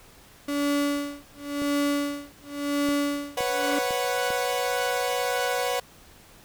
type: tone with tremolo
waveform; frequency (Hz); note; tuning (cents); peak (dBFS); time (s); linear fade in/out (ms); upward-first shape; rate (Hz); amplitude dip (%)
35% pulse; 286.7; D4; -42; -20; 0.48-3.79; 5; sine; 0.93; 100
type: clicks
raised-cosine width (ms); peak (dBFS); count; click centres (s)
2; -24; 5; 1.619 / 2.888 / 3.407 / 3.908 / 4.305
type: chord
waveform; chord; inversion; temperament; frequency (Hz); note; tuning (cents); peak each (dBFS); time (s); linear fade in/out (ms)
sawtooth; B suspended second; none; equal with one note detuned; 493.9 / 551.8 / 740; B4 / C#5 / F#5; 0 / -8 / 0; -24 / -26 / -25; 3.37-5.8; 5
effects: pink hiss -52 dBFS RMS until 6.44 s